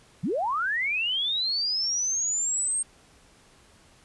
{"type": "linear sweep", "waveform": "sine", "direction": "up", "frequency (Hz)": [131.2, 8600], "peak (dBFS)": -24, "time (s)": [0.23, 2.83], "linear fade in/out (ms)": 10, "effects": ["pink hiss -57 dBFS RMS until 4.04 s", "resampled to 24000 Hz"]}